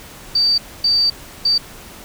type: tone bursts at uneven times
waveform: sine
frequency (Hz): 4629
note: D8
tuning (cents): -26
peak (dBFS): -12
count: 3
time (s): 0.35-0.58 / 0.84-1.1 / 1.45-1.58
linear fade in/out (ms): 5
effects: pink hiss -38 dBFS RMS until 2.04 s